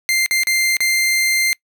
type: tone with dropouts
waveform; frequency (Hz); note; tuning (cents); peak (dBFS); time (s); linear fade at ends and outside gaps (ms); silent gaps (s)
sawtooth; 2093; C7; 0; -11; 0.09-1.53; 0; 0.261-0.31 / 0.434-0.471 / 0.768-0.805
effects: noise-tail reverb RT60 0.1 s tail -24 dB re dry